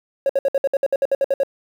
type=tone bursts; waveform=triangle; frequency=549 Hz; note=C#5; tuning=17 cents flat; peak=-11 dBFS; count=13; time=0.26-1.434 s; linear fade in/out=2 ms; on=34 ms; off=61 ms; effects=tanh soft clip ceiling -10 dBFS + 8-bit